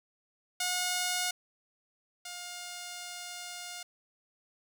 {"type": "tone pair in turn", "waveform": "5% pulse", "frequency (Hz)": [722, 710.4], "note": ["F#5", "F5"], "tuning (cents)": [-43, 29], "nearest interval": "unison", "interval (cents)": 28, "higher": "first", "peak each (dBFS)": [-18, -29], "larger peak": "first", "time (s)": [[0.6, 1.31], [2.25, 3.83]], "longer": "second", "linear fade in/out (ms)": 5, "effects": []}